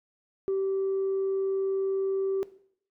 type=tone; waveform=sine; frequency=387.1 Hz; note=G4; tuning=22 cents flat; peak=-23 dBFS; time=0.48-2.43 s; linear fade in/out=0 ms; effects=noise-tail reverb RT60 0.6 s tail -17 dB re dry + tanh soft clip ceiling -22 dBFS